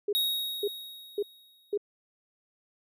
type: tone bursts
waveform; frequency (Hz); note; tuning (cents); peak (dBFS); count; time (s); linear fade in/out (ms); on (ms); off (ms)
sine; 410; G#4; -22; -25; 4; 0.08-1.776; 5; 49; 500
type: tone with exponential decay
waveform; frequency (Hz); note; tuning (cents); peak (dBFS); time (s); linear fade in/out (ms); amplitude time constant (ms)
square; 3767; A#7; +17; -24; 0.15-1.76; 0; 350
effects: none